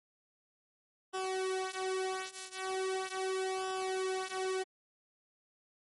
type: tone with flanger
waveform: sawtooth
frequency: 377.5 Hz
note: F#4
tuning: 35 cents sharp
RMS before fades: -36 dBFS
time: 1.13-4.64 s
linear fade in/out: 20 ms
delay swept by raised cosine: 0.46 to 5.36 ms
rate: 0.39 Hz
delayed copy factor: -0.9
effects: MP3 48 kbps